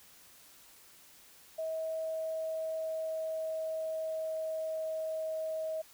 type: tone with pitch glide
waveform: sine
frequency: 641 to 635.1 Hz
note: E5 to D#5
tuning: -49 to +35 cents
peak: -33 dBFS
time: 1.58-5.82 s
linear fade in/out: 10 ms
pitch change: -16 cents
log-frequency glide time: 1.88-5.28 s
effects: white hiss -58 dBFS RMS until 5.93 s